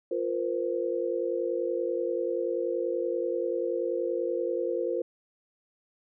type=chord; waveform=sine; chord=F suspended fourth; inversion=none; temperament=equal with one note detuned; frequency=349.2 / 466.2 / 516.6 Hz; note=F4 / Bb4 / C5; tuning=0 / 0 / -22 cents; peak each=-31 dBFS; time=0.11-5.02 s; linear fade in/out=5 ms; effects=none